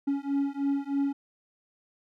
triangle beating tone pair, 277.8 / 281 Hz, C#4 / C#4, +4 / +24 cents, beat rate 3.2 Hz, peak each -27 dBFS, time 0.07-1.13 s, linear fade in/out 10 ms, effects none

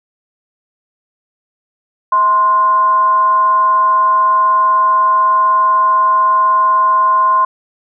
sine tone with frequency modulation, 1046.5 Hz, C6, in tune, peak -8 dBFS, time 2.12-7.45 s, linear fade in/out 5 ms, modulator 403 Hz, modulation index 0.23, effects none

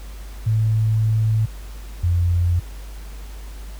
sine tone pair in turn, 110 / 87.31 Hz, A2 / F2, 0 / 0 cents, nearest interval major third, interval 400 cents, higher first, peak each -15 dBFS, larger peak neither, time 0.46-1.46 / 2.03-2.6 s, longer first, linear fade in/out 10 ms, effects added 50 Hz sine -32 dBFS peak until 3.79 s + pink hiss -45 dBFS RMS until 3.79 s

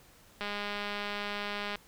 click train, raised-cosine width 0.3 ms, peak -20 dBFS, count 277, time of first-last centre 0.41-1.756 s, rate 205 Hz, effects pink hiss -59 dBFS RMS until 1.87 s

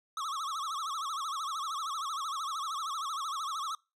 square tone with vibrato, 1200 Hz, D6, 37 cents sharp, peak -34 dBFS, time 0.17-3.75 s, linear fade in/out 2 ms, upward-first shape sine, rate 13 Hz, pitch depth 180 cents each way, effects noise-tail reverb RT60 0.3 s tail -26 dB re dry + low-pass 9000 Hz 12 dB/octave

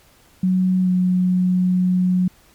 sine tone with pitch glide, 185 to 182.35 Hz, F#3 to F#3, 0 to -25 cents, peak -14 dBFS, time 0.43-2.28 s, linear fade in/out 5 ms, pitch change -25 cents, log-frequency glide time 0.82-0.89 s, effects pink hiss -53 dBFS RMS until 2.54 s + MP3 96 kbps

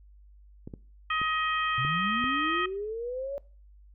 clicks, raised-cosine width 3 ms, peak -26 dBFS, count 5, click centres 0.675 / 0.738 / 1.216 / 1.85 / 2.241 s
harmonic tone, 630 Hz, D#5, 21 cents sharp, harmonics 2 / 3 / 4 / 5, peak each -28 / -32 / -34 / -36 dBFS, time 1.1-2.66 s, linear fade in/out 5 ms
sine linear sweep, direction up, 120.8 to 571 Hz, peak -31 dBFS, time 1.78-3.38 s, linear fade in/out 0 ms
effects noise-tail reverb RT60 0.4 s tail -21 dB re dry + added 50 Hz sine -51 dBFS peak until 3.94 s

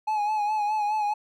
triangle tone with vibrato, 845 Hz, G#5, 30 cents sharp, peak -21 dBFS, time 0.07-1.14 s, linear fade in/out 10 ms, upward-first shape sine, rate 4.8 Hz, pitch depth 46 cents each way, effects none

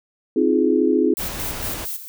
sine chord, F minor seventh, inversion second, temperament just, 261.9 / 314.3 / 349.2 / 419.1 Hz, C4 / Eb4 / F4 / Ab4, +2 / +18 / 0 / +16 cents, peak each -20 dBFS, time 0.36-1.14 s, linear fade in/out 5 ms
violet noise with tremolo, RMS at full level -28 dBFS, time 1.17-2.08 s, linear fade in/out 0 ms, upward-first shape square, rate 4.4 Hz, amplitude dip 65%
pink noise, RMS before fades -30 dBFS, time 1.18-1.86 s, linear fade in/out 20 ms
effects none

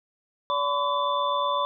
sine tone cluster, 575 / 1010 / 1138 / 3521 Hz, D5 / B5 / C#6 / A7, -37 / +39 / +45 / 0 cents, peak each -29 / -25 / -29 / -33 dBFS, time 0.5-1.65 s, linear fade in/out 0 ms, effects none

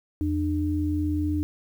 sine tone pair together, 84.26 / 300.6 Hz, E2 / D4, +38 / +40 cents, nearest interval octave + minor seventh, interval 2202 cents, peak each -26 / -25 dBFS, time 0.21-1.43 s, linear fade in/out 0 ms, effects 9-bit

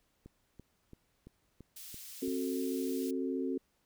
click train, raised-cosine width 3 ms, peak -37 dBFS, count 7, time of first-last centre 0.26-2.28 s, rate 2.97 Hz
white high-pass noise, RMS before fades -48 dBFS, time 1.76-3.11 s, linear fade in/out 5 ms, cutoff 3000 Hz, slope 12 dB/octave
sine chord, F# diminished, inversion second, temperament just, 266.4 / 370 / 444 Hz, C4 / F#4 / A4, +31 / 0 / +16 cents, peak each -34 / -37 / -40 dBFS, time 2.22-3.58 s, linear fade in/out 5 ms
effects pink hiss -75 dBFS RMS until 3.85 s

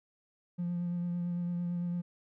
triangle tone with vibrato, 174.61 Hz, F3, in tune, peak -28 dBFS, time 0.58-2.02 s, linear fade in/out 20 ms, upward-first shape triangle, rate 8.9 Hz, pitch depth 20 cents each way, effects tanh soft clip ceiling -27 dBFS

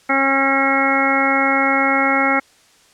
harmonic tone, 271.9 Hz, C#4, 33 cents flat, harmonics 1 / 2 / 3 / 4 / 5 / 6 / 7 / 8, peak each -21 / -23 / -21 / -28 / -20 / -29 / -23 / -19 dBFS, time 0.09-2.4 s, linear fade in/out 10 ms, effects white hiss -52 dBFS RMS until 2.93 s + low-pass 8000 Hz 12 dB/octave

